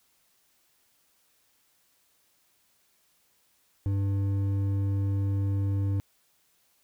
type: tone with hard clipping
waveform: sine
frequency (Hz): 98.7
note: G2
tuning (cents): +12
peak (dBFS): -26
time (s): 3.86-6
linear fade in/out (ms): 0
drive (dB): 7
effects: white hiss -68 dBFS RMS until 6.83 s